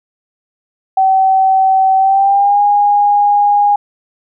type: tone with pitch glide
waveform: sine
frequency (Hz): 765 to 819.9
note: G5 to G#5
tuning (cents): -42 to -22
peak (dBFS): -7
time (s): 0.97-3.76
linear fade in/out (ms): 5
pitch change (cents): +120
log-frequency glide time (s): 1.97-2.61
effects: none